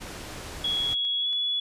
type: low-pass noise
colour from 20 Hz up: pink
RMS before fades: -39 dBFS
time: 0-0.95 s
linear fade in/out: 20 ms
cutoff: 9300 Hz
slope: 12 dB/octave
type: tone with pitch glide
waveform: sine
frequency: 3343 to 3403 Hz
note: G#7 to G#7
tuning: +11 to +41 cents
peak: -24 dBFS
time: 0.64-1.6 s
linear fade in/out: 5 ms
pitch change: +30 cents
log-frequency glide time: 1.19-1.29 s
type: click train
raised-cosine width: 0.2 ms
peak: -30 dBFS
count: 3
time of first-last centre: 0.77-1.33 s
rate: 3.57 Hz
effects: resampled to 32000 Hz